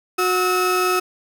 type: tone pair together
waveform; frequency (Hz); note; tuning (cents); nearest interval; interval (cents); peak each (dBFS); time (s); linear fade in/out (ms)
35% pulse; 365 / 1290; F#4 / E6; -24 / -38; octave + minor seventh; 2186; -18; 0.18-1; 10
effects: none